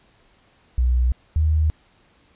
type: tone pair in turn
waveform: sine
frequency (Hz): 61.74 / 77.79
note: B1 / D#2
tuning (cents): 0 / 0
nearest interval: major third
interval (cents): 400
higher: second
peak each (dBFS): -15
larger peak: neither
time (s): 0.78-1.12 / 1.36-1.7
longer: neither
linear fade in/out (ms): 0
effects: pink hiss -58 dBFS RMS until 2.35 s + resampled to 8000 Hz

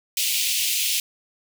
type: high-pass noise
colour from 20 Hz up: pink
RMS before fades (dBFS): -23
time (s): 0.17-1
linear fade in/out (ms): 2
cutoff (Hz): 2400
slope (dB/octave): 48
effects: none

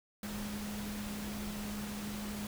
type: tone in noise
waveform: sine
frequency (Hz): 207.7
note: G#3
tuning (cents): 0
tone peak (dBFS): -39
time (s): 0.23-2.47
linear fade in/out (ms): 2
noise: pink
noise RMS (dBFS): -44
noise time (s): 0.23-2.47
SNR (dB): +2
effects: none

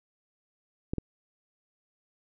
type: clicks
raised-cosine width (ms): 3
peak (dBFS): -17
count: 2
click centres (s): 0.935 / 0.983
effects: none

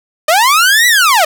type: linear two-way sweep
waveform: sawtooth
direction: up then down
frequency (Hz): 589 to 1990 to 589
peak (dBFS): -3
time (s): 0.28-1.25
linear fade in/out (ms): 5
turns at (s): 0.87
effects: none

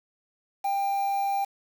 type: tone with quantisation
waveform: triangle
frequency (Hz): 793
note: G5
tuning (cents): +20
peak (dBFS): -22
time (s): 0.64-1.45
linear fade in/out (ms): 10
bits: 7
effects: none

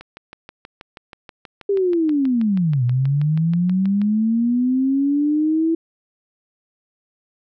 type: click train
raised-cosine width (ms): 0.3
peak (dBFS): -21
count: 26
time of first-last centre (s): 0.01-4.016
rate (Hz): 6.24
type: linear two-way sweep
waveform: sine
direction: down then up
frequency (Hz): 406.4 to 120 to 330.7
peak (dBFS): -15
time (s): 1.69-5.75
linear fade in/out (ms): 5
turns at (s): 2.84
effects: none

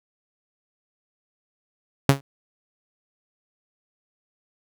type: tone with exponential decay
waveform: sawtooth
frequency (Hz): 138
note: C#3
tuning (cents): -7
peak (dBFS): -5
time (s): 2.09-2.21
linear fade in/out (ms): 2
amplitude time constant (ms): 26
effects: none

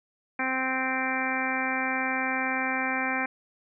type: harmonic tone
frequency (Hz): 260.8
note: C4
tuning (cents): -5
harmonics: 1 / 2 / 3 / 4 / 5 / 6 / 7 / 8 / 9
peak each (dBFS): -33 / -38 / -33 / -36 / -38 / -33 / -34 / -36 / -32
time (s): 0.39-3.26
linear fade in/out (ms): 5
effects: none

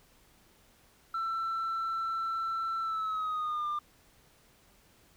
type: tone with pitch glide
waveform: sine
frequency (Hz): 1338 to 1198.9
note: E6 to D6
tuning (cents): +25 to +35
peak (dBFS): -28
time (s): 1.14-3.79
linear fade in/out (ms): 5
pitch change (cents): -190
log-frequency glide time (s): 2.81-3.67
effects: tanh soft clip ceiling -29 dBFS + pink hiss -63 dBFS RMS until 5.16 s

